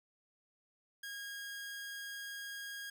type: tone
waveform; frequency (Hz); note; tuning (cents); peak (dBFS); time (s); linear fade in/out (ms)
sawtooth; 1633; G#6; -30; -39; 1.03-2.9; 5
effects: none